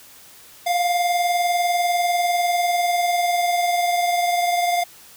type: tone pair together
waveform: square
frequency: 701 / 721.1 Hz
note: F5 / F#5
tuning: +6 / -45 cents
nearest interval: unison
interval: 49 cents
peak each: -19 / -28 dBFS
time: 0.66-4.84 s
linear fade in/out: 10 ms
effects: white hiss -46 dBFS RMS until 5.16 s